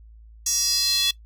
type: tone with high-pass filter sweep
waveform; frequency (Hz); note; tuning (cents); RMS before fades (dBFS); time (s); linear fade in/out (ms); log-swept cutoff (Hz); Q
square; 377.6; F#4; +35; -22; 0.46-1.11; 5; 6200 to 3500; 5.5
effects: noise-tail reverb RT60 0.1 s tail -19 dB re dry + added 55 Hz sine -44 dBFS peak until 1.25 s